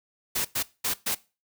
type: noise bursts at uneven times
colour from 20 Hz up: white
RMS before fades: -27 dBFS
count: 4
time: 0.35-0.45 / 0.55-0.63 / 0.84-0.94 / 1.06-1.15 s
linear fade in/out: 10 ms
effects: noise-tail reverb RT60 0.3 s tail -20 dB re dry